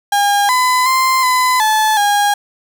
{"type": "tone with pitch steps", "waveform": "35% pulse", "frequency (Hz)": [811, 1008, 1043, 1010, 866, 818], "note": ["G#5", "B5", "C6", "B5", "A5", "G#5"], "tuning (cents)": [-41, 35, -6, 39, -28, -26], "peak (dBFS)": -9, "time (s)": [0.12, 2.34], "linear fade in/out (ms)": 5, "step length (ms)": 370, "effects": []}